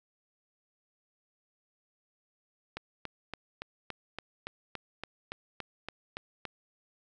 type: click train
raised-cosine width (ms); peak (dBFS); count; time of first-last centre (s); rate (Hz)
0.3; -21; 14; 2.77-6.453; 3.53
effects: none